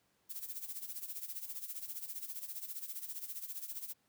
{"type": "noise with tremolo", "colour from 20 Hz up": "violet", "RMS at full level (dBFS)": -41, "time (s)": [0.29, 3.94], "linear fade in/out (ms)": 20, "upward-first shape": "sine", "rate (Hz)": 15, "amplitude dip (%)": 75, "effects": ["pink hiss -75 dBFS RMS until 4.08 s", "high-pass 100 Hz 12 dB/octave"]}